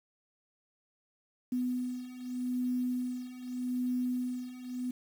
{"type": "beating tone pair", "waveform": "sine", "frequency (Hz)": [249.1, 249.92], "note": ["B3", "B3"], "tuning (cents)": [15, 21], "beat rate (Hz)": 0.82, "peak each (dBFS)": [-36, -33], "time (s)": [1.52, 4.91], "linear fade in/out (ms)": 5, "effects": ["9-bit"]}